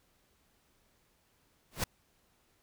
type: noise with exponential growth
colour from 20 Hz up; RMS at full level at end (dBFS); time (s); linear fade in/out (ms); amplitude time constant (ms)
pink; -26; 1.71-1.84; 5; 27
effects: pink hiss -71 dBFS RMS until 2.62 s